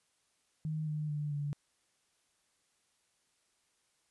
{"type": "tone with pitch steps", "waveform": "sine", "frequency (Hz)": [155.56, 151.92, 148.36, 144.89], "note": ["D#3", "D#3", "D3", "D3"], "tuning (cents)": [0, -41, 18, -23], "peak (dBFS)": -33, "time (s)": [0.65, 1.53], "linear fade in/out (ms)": 0, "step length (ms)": 220, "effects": ["white hiss -75 dBFS RMS until 4.1 s", "resampled to 24000 Hz"]}